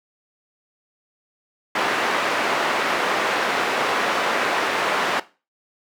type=band-pass noise; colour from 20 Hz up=white; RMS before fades=-22 dBFS; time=1.75-5.2 s; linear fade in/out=5 ms; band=320 to 1700 Hz; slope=12 dB/octave; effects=noise-tail reverb RT60 0.3 s tail -17 dB re dry